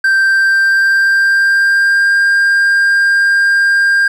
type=tone with pitch glide; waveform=triangle; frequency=1568 to 1600.9 Hz; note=G6 to G6; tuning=0 to +36 cents; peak=-6 dBFS; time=0.04-4.08 s; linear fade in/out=5 ms; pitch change=+36 cents; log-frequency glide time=0.19-2.15 s; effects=none